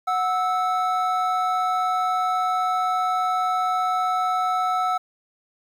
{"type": "tone pair together", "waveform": "triangle", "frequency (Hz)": [735.7, 1312], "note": ["F#5", "E6"], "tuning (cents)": [-10, -9], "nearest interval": "minor seventh", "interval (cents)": 1001, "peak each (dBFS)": -21, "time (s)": [0.07, 4.98], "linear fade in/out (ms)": 10, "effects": ["9-bit"]}